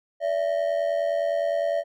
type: ring-modulated tone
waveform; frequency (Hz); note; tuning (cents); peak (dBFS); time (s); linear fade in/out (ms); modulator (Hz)
triangle; 622.3; D#5; 0; -17; 0.2-1.84; 50; 44.9
effects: none